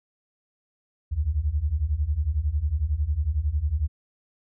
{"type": "beating tone pair", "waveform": "sine", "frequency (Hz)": [68.4, 79.4], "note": ["C#2", "D#2"], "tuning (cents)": [-23, 36], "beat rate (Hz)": 11, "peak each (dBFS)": [-26, -24], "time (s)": [1.11, 3.88], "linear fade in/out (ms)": 20, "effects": []}